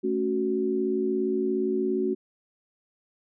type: chord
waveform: sine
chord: F# minor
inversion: first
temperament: equal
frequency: 220 / 277.2 / 370 Hz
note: A3 / C#4 / F#4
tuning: 0 / 0 / 0 cents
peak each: -30 / -30 / -25 dBFS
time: 0.03-2.15 s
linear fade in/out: 20 ms
effects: none